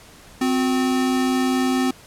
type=tone pair together; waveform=square; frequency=258.5 / 362.9 Hz; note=C4 / F#4; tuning=-21 / -34 cents; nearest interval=tritone; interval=587 cents; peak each=-19 / -27 dBFS; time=0.41-1.91 s; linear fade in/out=5 ms; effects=pink hiss -46 dBFS RMS until 2.06 s + low-pass 12000 Hz 12 dB/octave